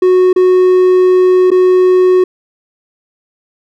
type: tone with dropouts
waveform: triangle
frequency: 367.6 Hz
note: F#4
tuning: 11 cents flat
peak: -3 dBFS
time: 0.02-2.24 s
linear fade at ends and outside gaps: 5 ms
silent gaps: 0.33-0.361 / 1.505-1.515 s
effects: none